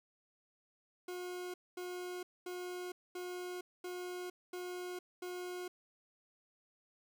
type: tone bursts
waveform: 40% pulse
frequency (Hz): 360.1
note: F#4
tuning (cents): -47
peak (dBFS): -40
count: 7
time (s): 1.08-5.68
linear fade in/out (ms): 5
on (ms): 460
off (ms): 230
effects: none